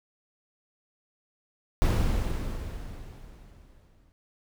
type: noise with exponential decay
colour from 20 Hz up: brown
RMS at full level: -21 dBFS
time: 1.82-4.12 s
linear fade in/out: 0 ms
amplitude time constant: 500 ms
effects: none